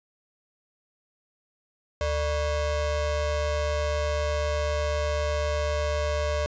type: ring-modulated tone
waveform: square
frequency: 260 Hz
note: C4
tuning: 11 cents flat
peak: -22 dBFS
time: 2.01-6.46 s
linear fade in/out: 0 ms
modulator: 334 Hz
effects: resampled to 16000 Hz + 9-bit